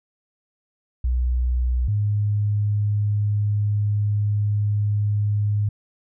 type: tone pair in turn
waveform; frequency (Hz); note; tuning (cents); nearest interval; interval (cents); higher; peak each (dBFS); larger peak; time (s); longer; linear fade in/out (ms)
sine; 61.74 / 103.83; B1 / G#2; 0 / 0; major sixth; 900; second; -18; neither; 1.04-1.88 / 1.88-5.69; second; 5
effects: none